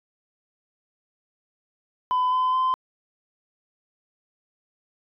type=tone with pitch steps; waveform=sine; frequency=1006 / 1018.3 / 1030.7 Hz; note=B5 / C6 / C6; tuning=+32 / -47 / -26 cents; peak=-17 dBFS; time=2.11-2.74 s; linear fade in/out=0 ms; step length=210 ms; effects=tanh soft clip ceiling -18 dBFS